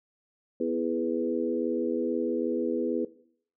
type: harmonic tone with a mistuned harmonic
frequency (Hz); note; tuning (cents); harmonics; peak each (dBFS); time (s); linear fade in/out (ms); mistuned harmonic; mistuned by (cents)
82.41; E2; 0; 3 / 4 / 5 / 6; -31 / -31 / -31 / -31; 0.6-3.05; 5; 5; +16
effects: noise-tail reverb RT60 0.6 s tail -18 dB re dry